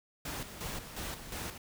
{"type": "noise with tremolo", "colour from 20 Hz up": "pink", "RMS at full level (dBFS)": -39, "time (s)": [0.25, 1.58], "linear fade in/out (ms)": 5, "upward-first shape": "square", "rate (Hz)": 2.8, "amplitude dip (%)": 60, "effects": []}